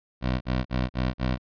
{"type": "tone bursts", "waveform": "15% pulse", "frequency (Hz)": 63.2, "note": "B1", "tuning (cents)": 41, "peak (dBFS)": -17, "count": 5, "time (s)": [0.21, 1.382], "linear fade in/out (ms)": 50, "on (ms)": 200, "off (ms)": 43, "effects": ["resampled to 11025 Hz"]}